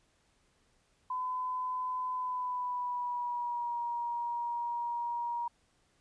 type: tone with pitch glide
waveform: sine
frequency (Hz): 1011 to 948.8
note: B5 to A#5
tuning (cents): +40 to +30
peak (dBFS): -32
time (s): 1.1-5.48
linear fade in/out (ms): 5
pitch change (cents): -110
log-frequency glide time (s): 2.14-3.8
effects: pink hiss -71 dBFS RMS until 6 s + resampled to 22050 Hz